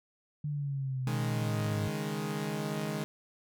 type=exponential sweep; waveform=sine; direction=down; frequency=149.8 to 103 Hz; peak=-31 dBFS; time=0.44-1.88 s; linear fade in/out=5 ms
type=chord; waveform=sawtooth; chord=C# suspended second; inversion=none; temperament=equal; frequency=138.59 / 155.56 / 207.7 Hz; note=C#3 / D#3 / G#3; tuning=0 / 0 / 0 cents; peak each=-37 / -32 / -32 dBFS; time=1.07-3.04 s; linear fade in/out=0 ms
effects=none